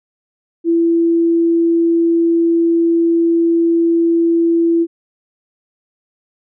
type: tone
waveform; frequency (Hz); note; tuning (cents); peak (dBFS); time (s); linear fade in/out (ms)
sine; 335; E4; +28; -10; 0.64-4.87; 50
effects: none